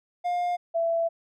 triangle / sine tone pair in turn, 708 / 667.5 Hz, F5 / E5, +23 / +22 cents, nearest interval minor second, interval 101 cents, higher first, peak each -22 dBFS, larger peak neither, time 0.24-0.57 / 0.74-1.09 s, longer second, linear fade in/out 20 ms, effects none

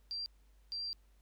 sine tone bursts at uneven times, 4723 Hz, D8, 9 cents sharp, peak -37 dBFS, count 2, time 0.11-0.26 / 0.72-0.93 s, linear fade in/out 0 ms, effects added 50 Hz sine -62 dBFS peak until 1.21 s + pink hiss -75 dBFS RMS until 1.21 s

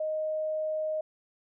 sine tone, 622.3 Hz, D#5, in tune, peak -28 dBFS, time 0-1.01 s, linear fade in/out 5 ms, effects none

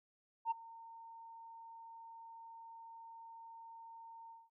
sine tone with ADSR envelope, 914 Hz, A#5, 34 cents flat, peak -29 dBFS, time 0.45-4.5 s, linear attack 60 ms, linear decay 15 ms, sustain -22 dB, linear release 200 ms, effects tanh soft clip ceiling -29 dBFS

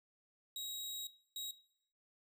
sawtooth tone bursts at uneven times, 3817 Hz, A#7, 40 cents sharp, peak -38 dBFS, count 2, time 0.56-1.07 / 1.36-1.51 s, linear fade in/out 2 ms, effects noise-tail reverb RT60 0.7 s tail -20 dB re dry

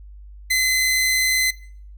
sawtooth tone, 2042 Hz, C7, 43 cents flat, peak -13 dBFS, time 0.5-1.51 s, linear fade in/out 10 ms, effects noise-tail reverb RT60 0.5 s tail -19 dB re dry + added 50 Hz sine -38 dBFS peak until 1.97 s

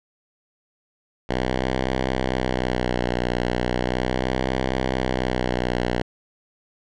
5% pulse tone with vibrato, 62.7 Hz, B1, 27 cents sharp, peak -10 dBFS, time 1.29-6.02 s, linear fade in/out 5 ms, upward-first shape sine, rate 0.37 Hz, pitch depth 51 cents each way, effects low-pass 4000 Hz 12 dB/octave

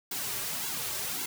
white noise with flanger, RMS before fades -34 dBFS, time 0.11-1.26 s, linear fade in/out 5 ms, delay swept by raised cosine 1.6 to 4.1 ms, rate 1.8 Hz, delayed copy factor -1, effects none

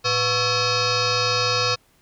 sine tone with frequency modulation, 1943 Hz, B6, 29 cents flat, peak -18 dBFS, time 0.04-1.76 s, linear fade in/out 20 ms, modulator 610 Hz, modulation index 5.5, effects pink hiss -60 dBFS RMS until 2.01 s

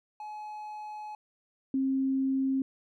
triangle / sine tone pair in turn, 848 / 267.1 Hz, G#5 / C4, +36 / +36 cents, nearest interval octave + minor sixth, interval 2000 cents, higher first, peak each -36 / -25 dBFS, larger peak second, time 0.2-1.15 / 1.74-2.62 s, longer first, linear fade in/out 2 ms, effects none

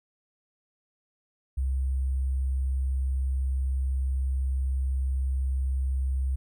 sine tone with sample-and-hold, 66 Hz, C2, 16 cents sharp, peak -24 dBFS, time 1.57-6.36 s, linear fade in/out 10 ms, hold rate 8820 Hz, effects none

